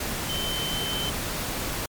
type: tone in noise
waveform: sine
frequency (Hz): 3076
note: G7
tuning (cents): -33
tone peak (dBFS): -29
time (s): 0.29-1.1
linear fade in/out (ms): 5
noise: pink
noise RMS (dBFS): -30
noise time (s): 0-1.86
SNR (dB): -2
effects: MP3 96 kbps